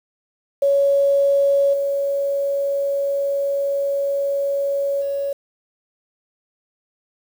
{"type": "tone with level steps", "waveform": "sine", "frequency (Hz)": 559, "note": "C#5", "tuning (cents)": 14, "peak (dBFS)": [-13, -18, -20], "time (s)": [0.62, 5.33], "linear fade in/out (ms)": 5, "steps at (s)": [1.73, 5.01], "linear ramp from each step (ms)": 10, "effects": ["7-bit"]}